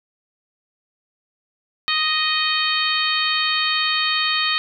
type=harmonic tone; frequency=622.3 Hz; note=D#5; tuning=in tune; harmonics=2 / 3 / 4 / 5 / 6 / 7; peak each=-25 / -25 / -25 / -25 / -25 / -25 dBFS; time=1.88-4.58 s; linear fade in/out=0 ms; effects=none